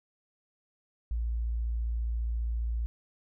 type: tone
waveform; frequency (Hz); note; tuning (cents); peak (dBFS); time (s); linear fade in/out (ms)
sine; 57.4; A#1; -26; -28; 1.11-2.86; 0
effects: none